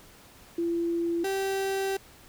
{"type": "tone pair in turn", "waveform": ["sine", "35% pulse"], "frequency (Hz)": [339.1, 388.4], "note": ["E4", "G4"], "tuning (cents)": [49, -16], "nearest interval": "major second", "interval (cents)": 235, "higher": "second", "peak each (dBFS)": -25, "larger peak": "neither", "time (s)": [[0.58, 1.24], [1.24, 1.97]], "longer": "second", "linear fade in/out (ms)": 5, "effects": ["pink hiss -53 dBFS RMS until 2.28 s"]}